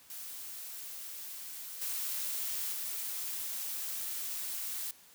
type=noise with level steps; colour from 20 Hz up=blue; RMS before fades=-44 / -36 / -38 dBFS; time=0.1-4.91 s; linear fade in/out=2 ms; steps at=1.81 / 2.72 s; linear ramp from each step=10 ms; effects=white hiss -59 dBFS RMS until 5.14 s